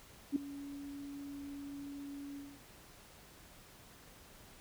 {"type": "tone with ADSR envelope", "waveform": "sine", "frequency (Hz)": 282.4, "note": "C#4", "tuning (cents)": 32, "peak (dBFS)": -26, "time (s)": [0.32, 2.61], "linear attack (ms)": 40, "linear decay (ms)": 4, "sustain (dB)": -17, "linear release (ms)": 260, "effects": ["pink hiss -58 dBFS RMS until 4.6 s"]}